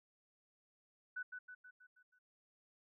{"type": "tone with echo", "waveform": "sine", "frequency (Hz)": 1492, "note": "F#6", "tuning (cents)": 14, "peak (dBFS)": -40, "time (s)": [1.16, 1.23], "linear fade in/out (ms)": 10, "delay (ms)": 160, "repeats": 6, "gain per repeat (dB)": -5, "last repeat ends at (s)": 2.19, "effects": []}